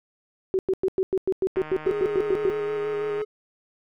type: tone bursts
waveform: sine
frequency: 378.7 Hz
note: F#4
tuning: 40 cents sharp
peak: -19 dBFS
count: 14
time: 0.54-2.5 s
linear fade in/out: 0 ms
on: 49 ms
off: 98 ms
type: click train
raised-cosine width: 0.5 ms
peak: -23 dBFS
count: 256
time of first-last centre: 1.56-3.216 s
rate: 154 Hz
type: tone with vibrato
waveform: triangle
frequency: 420.1 Hz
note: G#4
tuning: 20 cents sharp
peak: -23 dBFS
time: 1.85-3.25 s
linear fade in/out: 20 ms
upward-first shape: square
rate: 6 Hz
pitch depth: 20 cents each way
effects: none